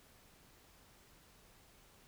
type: silence
effects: pink hiss -64 dBFS RMS until 2.07 s